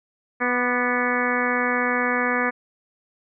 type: harmonic tone with a mistuned harmonic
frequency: 246.9 Hz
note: B3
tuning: in tune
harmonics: 1 / 2 / 3 / 4 / 5 / 6 / 7 / 8 / 9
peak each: -27 / -27 / -31 / -30 / -28 / -30 / -26 / -30 / -30 dBFS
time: 0.4-2.51 s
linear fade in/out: 20 ms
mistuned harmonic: 5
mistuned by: -32 cents
effects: none